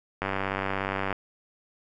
click train, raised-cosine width 0.5 ms, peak -13 dBFS, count 89, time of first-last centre 0.22-1.127 s, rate 97 Hz, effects none

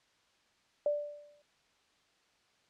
sine tone with exponential decay, 587.3 Hz, D5, in tune, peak -25 dBFS, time 0.86-1.42 s, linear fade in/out 2 ms, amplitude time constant 120 ms, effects white hiss -70 dBFS RMS until 2.69 s + low-pass 5000 Hz 12 dB/octave

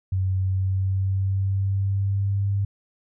sine tone with pitch glide, 94.3 to 99.5 Hz, F#2 to G2, +33 to +26 cents, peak -20 dBFS, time 0.12-2.65 s, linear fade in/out 5 ms, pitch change +93 cents, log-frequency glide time 0.36-2.42 s, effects none

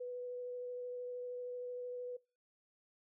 sine tone with vibrato, 493.9 Hz, B4, in tune, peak -40 dBFS, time 0-2.17 s, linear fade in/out 10 ms, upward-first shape sine, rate 13 Hz, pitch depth 8 cents each way, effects noise-tail reverb RT60 0.3 s tail -22 dB re dry

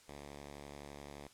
5% pulse tone, 71.7 Hz, D2, 41 cents flat, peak -37 dBFS, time 0.08-1.28 s, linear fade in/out 5 ms, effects white hiss -63 dBFS RMS until 1.33 s + low-pass 9000 Hz 12 dB/octave

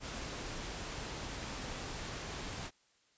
pink noise, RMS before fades -42 dBFS, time 0-2.71 s, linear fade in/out 50 ms, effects white hiss -71 dBFS RMS until 3.17 s + resampled to 16000 Hz

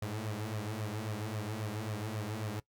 sawtooth tone with flanger, 107.2 Hz, A2, 45 cents flat, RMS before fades -38 dBFS, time 0.02-2.6 s, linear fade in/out 5 ms, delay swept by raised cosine 1.6 to 7.1 ms, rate 3.7 Hz, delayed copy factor +0.8, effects noise-tail reverb RT60 0.1 s tail -20 dB re dry

